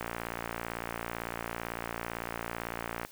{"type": "click train", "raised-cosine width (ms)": 0.5, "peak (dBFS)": -19, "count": 177, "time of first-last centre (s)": [0.01, 3.05], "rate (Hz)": 57.9, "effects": ["white hiss -54 dBFS RMS until 3.11 s"]}